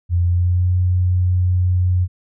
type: tone with pitch glide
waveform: sine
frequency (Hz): 87.31 to 90.55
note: F2 to F#2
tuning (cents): 0 to -37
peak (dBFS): -13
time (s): 0.09-2.08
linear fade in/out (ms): 50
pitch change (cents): +63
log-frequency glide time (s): 0.23-0.7
effects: none